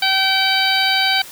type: harmonic tone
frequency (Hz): 769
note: G5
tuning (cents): -33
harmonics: 1 / 2 / 3 / 4 / 5 / 6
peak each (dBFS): -21 / -21 / -21 / -21 / -21 / -21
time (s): 0.02-1.22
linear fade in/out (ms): 5
effects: white hiss -37 dBFS RMS until 1.31 s